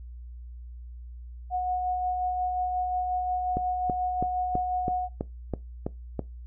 sine tone with tremolo, 730 Hz, F#5, 24 cents flat, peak -24 dBFS, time 1.5-5.09 s, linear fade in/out 50 ms, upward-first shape sine, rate 5.6 Hz, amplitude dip 30%
click train, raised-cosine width 2 ms, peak -15 dBFS, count 9, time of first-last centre 3.57-6.193 s, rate 3.05 Hz
effects noise-tail reverb RT60 0.2 s tail -20 dB re dry + added 60 Hz sine -39 dBFS peak until 6.46 s

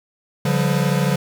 square tone cluster, 143.1 / 177.2 / 196.2 / 500 Hz, D3 / F3 / G3 / B4, -45 / +25 / +2 / +21 cents, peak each -20 / -22 / -25 / -29 dBFS, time 0.45-1.16 s, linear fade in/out 5 ms, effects 8-bit

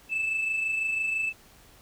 sine tone pair together, 2604 / 2630 Hz, E7 / E7, -22 / -5 cents, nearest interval unison, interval 17 cents, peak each -33 / -24 dBFS, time 0.09-1.33 s, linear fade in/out 50 ms, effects tanh soft clip ceiling -23 dBFS + pink hiss -55 dBFS RMS until 1.81 s

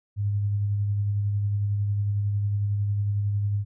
sine tone with tremolo, 102.1 Hz, G#2, 29 cents flat, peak -21 dBFS, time 0.16-3.65 s, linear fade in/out 50 ms, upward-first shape sine, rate 11 Hz, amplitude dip 25%, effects none

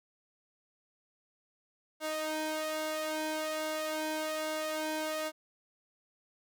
sawtooth tone with flanger, 311.1 Hz, D#4, in tune, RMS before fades -35 dBFS, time 2-5.32 s, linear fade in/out 50 ms, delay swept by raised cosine 1.4 to 1.99 ms, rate 1.2 Hz, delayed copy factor +0.75, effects none

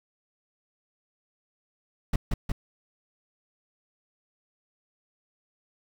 brown noise with echo, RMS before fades -23 dBFS, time 2.13-2.16 s, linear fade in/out 5 ms, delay 180 ms, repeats 2, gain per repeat -2 dB, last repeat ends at 2.52 s, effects none

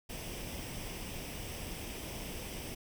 pink noise with comb filter, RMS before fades -42 dBFS, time 0.09-2.75 s, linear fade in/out 10 ms, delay 0.36 ms, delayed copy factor +0.55, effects none

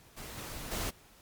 pink noise with level steps, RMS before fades -44 / -42 / -35 dBFS, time 0.16-0.91 s, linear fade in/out 20 ms, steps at 0.37 / 0.71 s, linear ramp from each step 10 ms, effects pink hiss -59 dBFS RMS until 1.21 s + MP3 96 kbps

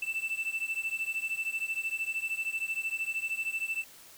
triangle beating tone pair, 2652 / 2665 Hz, E7 / E7, +10 / +18 cents, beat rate 13 Hz, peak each -32 / -33 dBFS, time 0.02-3.84 s, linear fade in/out 5 ms, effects white hiss -53 dBFS RMS until 4.17 s

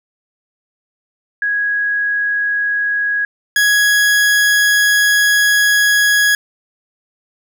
sine / 40% pulse tone pair in turn, 1659 / 1666.6 Hz, G#6 / G#6, -2 / +6 cents, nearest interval unison, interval 8 cents, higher second, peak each -14 / -9 dBFS, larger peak second, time 1.42-3.25 / 3.56-6.35 s, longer second, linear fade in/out 2 ms, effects none

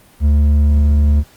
sine tone with hard clipping, 73.42 Hz, D2, in tune, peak -10 dBFS, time 0.2-1.24 s, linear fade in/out 50 ms, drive 5 dB, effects pink hiss -47 dBFS RMS until 1.36 s + Opus 32 kbps

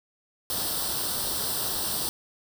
white noise with comb filter, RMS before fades -29 dBFS, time 0.5-2.09 s, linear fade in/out 0 ms, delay 0.22 ms, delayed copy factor +0.75, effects none

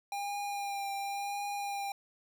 square tone with vibrato, 803 Hz, G5, 41 cents sharp, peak -35 dBFS, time 0.12-1.92 s, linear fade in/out 2 ms, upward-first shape triangle, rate 0.93 Hz, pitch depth 24 cents each way, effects none

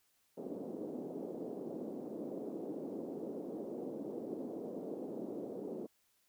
pink band-pass noise, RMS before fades -43 dBFS, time 0.37-5.87 s, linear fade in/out 10 ms, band 240 to 510 Hz, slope 24 dB/octave, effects white hiss -75 dBFS RMS until 6.28 s

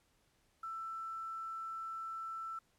sine tone with quantisation, 1330 Hz, E6, 15 cents sharp, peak -40 dBFS, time 0.63-2.59 s, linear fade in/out 5 ms, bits 11, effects pink hiss -74 dBFS RMS until 2.78 s + low-pass 12000 Hz 12 dB/octave

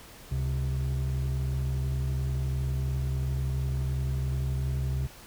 triangle tone pair together, 68.7 / 131.57 Hz, C#2 / C3, -15 / +10 cents, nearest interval major seventh, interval 1125 cents, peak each -26 dBFS, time 0.31-5.07 s, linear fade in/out 10 ms, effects tanh soft clip ceiling -21 dBFS + pink hiss -49 dBFS RMS until 5.26 s

